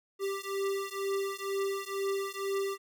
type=beating tone pair; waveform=square; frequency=392 / 394.1 Hz; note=G4 / G4; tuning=0 / +9 cents; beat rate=2.1 Hz; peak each=-35 / -35 dBFS; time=0.19-2.78 s; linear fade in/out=50 ms; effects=none